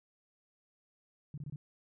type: tone bursts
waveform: sine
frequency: 144.8 Hz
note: D3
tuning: 24 cents flat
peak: -39 dBFS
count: 4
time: 1.34-1.56 s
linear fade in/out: 2 ms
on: 37 ms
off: 24 ms
effects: none